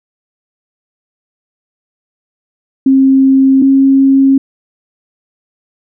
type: tone pair in turn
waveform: sine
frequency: 267.6 / 270.6 Hz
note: C4 / C#4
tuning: +39 / -42 cents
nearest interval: unison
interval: 19 cents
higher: second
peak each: -4 dBFS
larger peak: neither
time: 2.86-3.62 / 3.62-4.38 s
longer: neither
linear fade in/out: 5 ms
effects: none